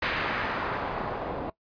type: noise with low-pass filter sweep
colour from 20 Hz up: white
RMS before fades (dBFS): -31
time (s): 0.02-1.5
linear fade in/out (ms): 5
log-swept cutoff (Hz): 2200 to 640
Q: 1.2
effects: noise-tail reverb RT60 0.1 s tail -19 dB re dry + resampled to 11025 Hz